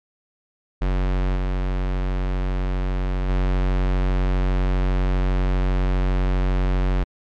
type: tone with level steps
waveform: square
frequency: 46.25 Hz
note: F#1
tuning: in tune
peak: -19 / -21 / -18 dBFS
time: 0.81-7.04 s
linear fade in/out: 10 ms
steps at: 1.35 / 3.28 s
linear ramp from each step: 20 ms
effects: low-pass 3000 Hz 12 dB/octave + MP3 96 kbps